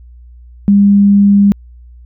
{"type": "tone", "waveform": "sine", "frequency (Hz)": 201.3, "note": "G3", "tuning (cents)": 46, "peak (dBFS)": -4, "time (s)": [0.68, 1.52], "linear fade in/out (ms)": 0, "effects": ["added 60 Hz sine -34 dBFS peak until 2.05 s"]}